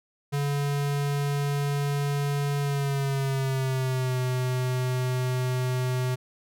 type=tone with pitch glide; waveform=square; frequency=142.7 to 127.13 Hz; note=D3 to C3; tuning=-49 to -49 cents; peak=-25 dBFS; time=0.32-6.16 s; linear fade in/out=20 ms; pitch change=-200 cents; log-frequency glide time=2.6-4.18 s; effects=none